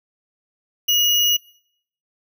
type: tone with sample-and-hold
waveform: sine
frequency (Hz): 2889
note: F#7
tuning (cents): -42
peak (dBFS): -14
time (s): 0.88-1.37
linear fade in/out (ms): 10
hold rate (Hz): 8820
effects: noise-tail reverb RT60 0.7 s tail -25 dB re dry